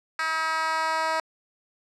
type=tone with high-pass filter sweep; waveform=10% pulse; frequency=320 Hz; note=D#4; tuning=49 cents sharp; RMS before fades=-26 dBFS; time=0.19-1.2 s; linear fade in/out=2 ms; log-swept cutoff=1400 to 750 Hz; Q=1.9; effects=low-pass 7000 Hz 12 dB/octave